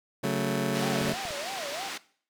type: chord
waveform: 20% pulse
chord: F# minor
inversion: second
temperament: just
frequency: 138.75 / 185 / 222 Hz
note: C#3 / F#3 / A3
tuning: +2 / 0 / +16 cents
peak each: -26 dBFS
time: 0.23-1.13 s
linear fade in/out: 10 ms
type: band-pass noise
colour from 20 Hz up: white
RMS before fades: -37 dBFS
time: 0.74-1.98 s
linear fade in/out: 10 ms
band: 230 to 4500 Hz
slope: 12 dB/octave
type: tone with vibrato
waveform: triangle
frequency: 665 Hz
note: E5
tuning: 15 cents sharp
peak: -34 dBFS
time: 0.8-1.89 s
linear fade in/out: 5 ms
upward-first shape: sine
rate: 3.1 Hz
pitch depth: 300 cents each way
type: clicks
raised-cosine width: 3 ms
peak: -30 dBFS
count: 6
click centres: 1.016 / 1.054 / 1.087 / 1.136 / 1.253 / 1.307 s
effects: noise-tail reverb RT60 0.5 s tail -19 dB re dry